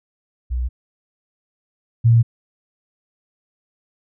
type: tone pair in turn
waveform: sine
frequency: 61.5 / 116.1 Hz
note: B1 / A#2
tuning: -7 / -7 cents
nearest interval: major seventh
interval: 1100 cents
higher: second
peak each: -19 / -9 dBFS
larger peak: second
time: 0.5-0.69 / 2.04-2.23 s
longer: neither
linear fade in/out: 20 ms
effects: none